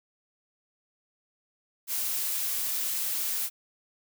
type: noise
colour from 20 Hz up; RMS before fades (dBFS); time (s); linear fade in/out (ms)
blue; -30; 1.87-3.5; 50
effects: none